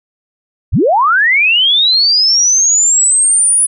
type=linear sweep; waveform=sine; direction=up; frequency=33.72 to 9956 Hz; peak=-7 dBFS; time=0.72-3.67 s; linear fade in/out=20 ms; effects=none